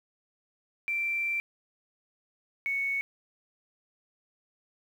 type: tone pair in turn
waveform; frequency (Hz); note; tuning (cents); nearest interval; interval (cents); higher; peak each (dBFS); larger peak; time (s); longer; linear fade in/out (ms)
sine; 2349 / 2217; D7 / C#7; 0 / 0; minor second; 100; first; -27; neither; 0.88-1.4 / 2.66-3.01; first; 0
effects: 9-bit